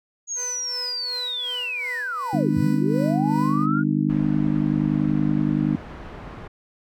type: linear two-way sweep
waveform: sine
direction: down then up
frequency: 6700 to 77.78 to 1463 Hz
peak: -25 dBFS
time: 0.27-3.84 s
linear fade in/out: 50 ms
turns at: 2.58 s
type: tone with tremolo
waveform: 15% pulse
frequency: 493.9 Hz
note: B4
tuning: in tune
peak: -29 dBFS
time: 0.35-3.67 s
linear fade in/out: 50 ms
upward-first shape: sine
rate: 2.7 Hz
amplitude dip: 70%
type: harmonic tone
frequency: 50.6 Hz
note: G#1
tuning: 44 cents flat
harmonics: 3 / 4 / 5 / 6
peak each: -24 / -24 / -24 / -24 dBFS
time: 2.33-5.76 s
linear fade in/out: 5 ms
type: low-pass noise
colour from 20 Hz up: pink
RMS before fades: -38 dBFS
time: 4.09-6.48 s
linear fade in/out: 10 ms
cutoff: 1700 Hz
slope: 12 dB/octave
effects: none